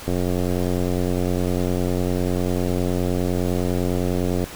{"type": "click train", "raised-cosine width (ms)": 2, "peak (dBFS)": -10, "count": 393, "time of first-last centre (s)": [0.08, 4.44], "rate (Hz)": 89.9, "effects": ["pink hiss -37 dBFS RMS until 4.55 s"]}